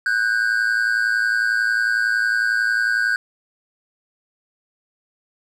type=tone pair together; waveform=triangle; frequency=1487 / 1598 Hz; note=F#6 / G6; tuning=+8 / +33 cents; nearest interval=minor second; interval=125 cents; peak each=-18 dBFS; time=0.06-3.16 s; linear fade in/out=2 ms; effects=none